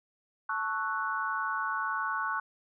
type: chord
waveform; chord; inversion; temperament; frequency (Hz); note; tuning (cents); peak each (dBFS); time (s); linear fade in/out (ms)
sine; F# minor seventh; first; equal; 880 / 1108.7 / 1318.5 / 1480; A5 / C#6 / E6 / F#6; 0 / 0 / 0 / 0; -37 / -33 / -39 / -33; 0.49-2.4; 5
effects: none